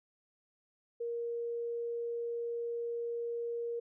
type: tone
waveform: sine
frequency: 469.7 Hz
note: A#4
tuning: 13 cents sharp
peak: -34 dBFS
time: 1-3.8 s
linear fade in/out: 10 ms
effects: none